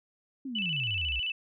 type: exponential sweep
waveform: sine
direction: down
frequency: 280 to 56.8 Hz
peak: -34 dBFS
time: 0.45-1.2 s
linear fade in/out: 5 ms
type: tone with vibrato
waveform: sine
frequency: 2806 Hz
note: F7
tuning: 8 cents sharp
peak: -29 dBFS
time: 0.55-1.32 s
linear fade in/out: 5 ms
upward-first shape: square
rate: 14 Hz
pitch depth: 100 cents each way
effects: none